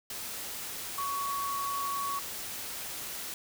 sine tone in noise, 1119 Hz, C#6, 16 cents sharp, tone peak -31 dBFS, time 0.98-2.19 s, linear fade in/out 2 ms, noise white, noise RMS -39 dBFS, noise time 0.1-3.34 s, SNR +5 dB, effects none

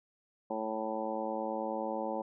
harmonic tone with a mistuned harmonic, 110 Hz, A2, in tune, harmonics 2 / 3 / 4 / 5 / 6 / 7 / 8 / 9, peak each -41 / -41 / -43 / -37 / -49 / -40 / -41 / -46 dBFS, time 0.5-2.22 s, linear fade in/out 5 ms, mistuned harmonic 9, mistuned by -16 cents, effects none

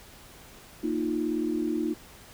sine chord, Bb suspended fourth, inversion none, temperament just, 233.1 / 310.8 / 349.6 Hz, Bb3 / Eb4 / F4, 0 / -2 / +2 cents, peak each -32 / -28 / -31 dBFS, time 0.83-1.94 s, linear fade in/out 10 ms, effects pink hiss -50 dBFS RMS until 2.33 s

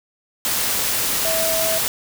sine tone in noise, 650 Hz, E5, 24 cents flat, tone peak -22 dBFS, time 1.25-1.78 s, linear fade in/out 0 ms, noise white, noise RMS -21 dBFS, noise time 0.45-1.88 s, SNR -4 dB, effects none

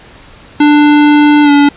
square tone with pitch glide, 295.5 to 286.8 Hz, D4 to D4, +11 to -41 cents, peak -4 dBFS, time 0.6-1.69 s, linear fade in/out 5 ms, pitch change -52 cents, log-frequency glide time 1.43-1.51 s, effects pink hiss -37 dBFS RMS until 1.76 s + resampled to 8000 Hz

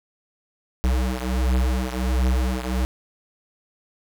square beating tone pair, 62.7 / 64.1 Hz, B1 / C2, +27 / -35 cents, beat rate 1.4 Hz, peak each -22 / -25 dBFS, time 0.84-2.85 s, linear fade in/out 0 ms, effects none

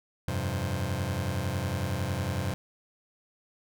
sawtooth chord, F suspended second, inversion none, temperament just, 87.31 / 98.22 / 130.96 Hz, F2 / G2 / C3, 0 / +4 / +2 cents, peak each -29 / -28 / -29 dBFS, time 0.28-2.54 s, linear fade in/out 0 ms, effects none

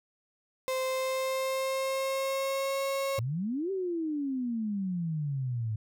35% pulse tone with pitch glide, 520 to 545.9 Hz, C5 to C#5, -11 to -27 cents, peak -27 dBFS, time 0.68-3.19 s, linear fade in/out 0 ms, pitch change +84 cents, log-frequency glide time 0.83-2.82 s
sine exponential two-way sweep, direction up then down, 105.8 to 394 to 105.8 Hz, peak -29 dBFS, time 3.18-5.76 s, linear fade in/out 5 ms, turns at 3.71 s
effects none

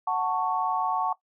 sine chord, F# minor, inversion none, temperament just, 740 / 888 / 1110 Hz, F#5 / A5 / C#6, 0 / +16 / +2 cents, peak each -28 dBFS, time 0.07-1.13 s, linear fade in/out 5 ms, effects noise-tail reverb RT60 0.1 s tail -17 dB re dry

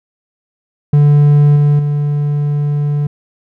triangle tone with level steps, 146.1 Hz, D3, 9 cents flat, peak -3 / -5 / -10 dBFS, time 0.93-3.07 s, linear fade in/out 5 ms, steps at 1.56 / 1.79 s, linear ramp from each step 2 ms, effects none

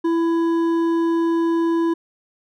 triangle tone with hard clipping, 332.8 Hz, E4, 17 cents sharp, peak -18 dBFS, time 0.04-1.94 s, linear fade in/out 10 ms, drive 11 dB, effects none

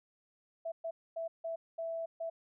sine tone bursts at uneven times, 660 Hz, E5, 2 cents sharp, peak -35 dBFS, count 6, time 0.65-0.72 / 0.84-0.91 / 1.16-1.28 / 1.44-1.56 / 1.78-2.06 / 2.2-2.3 s, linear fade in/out 10 ms, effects none

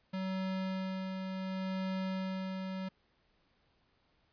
square tone with tremolo, 188.9 Hz, F#3, 36 cents sharp, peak -34 dBFS, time 0.13-2.89 s, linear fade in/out 10 ms, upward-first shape sine, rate 0.69 Hz, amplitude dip 35%, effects pink hiss -73 dBFS RMS until 4.32 s + resampled to 11025 Hz

